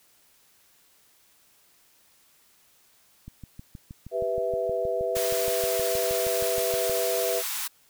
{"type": "click train", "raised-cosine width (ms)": 5, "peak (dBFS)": -28, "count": 24, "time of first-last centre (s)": [3.28, 6.896], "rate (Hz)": 6.36}
{"type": "chord", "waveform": "sine", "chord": "E minor", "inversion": "first", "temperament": "equal", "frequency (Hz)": [392, 493.9, 659.3], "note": ["G4", "B4", "E5"], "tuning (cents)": [0, 0, 0], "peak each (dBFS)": [-32, -28, -28], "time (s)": [4.11, 7.43], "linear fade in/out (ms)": 50}
{"type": "high-pass noise", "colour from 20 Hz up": "white", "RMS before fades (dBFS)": -31, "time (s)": [5.15, 7.68], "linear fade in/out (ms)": 10, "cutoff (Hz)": 820, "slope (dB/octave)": 96}
{"effects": ["white hiss -61 dBFS RMS until 7.89 s"]}